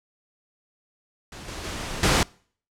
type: noise with level steps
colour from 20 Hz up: pink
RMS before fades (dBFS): -40 / -35 / -32 / -19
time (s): 1.32-2.23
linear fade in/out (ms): 2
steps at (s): 1.48 / 1.64 / 2.03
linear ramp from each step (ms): 2
effects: noise-tail reverb RT60 0.5 s tail -25 dB re dry + low-pass 8000 Hz 12 dB/octave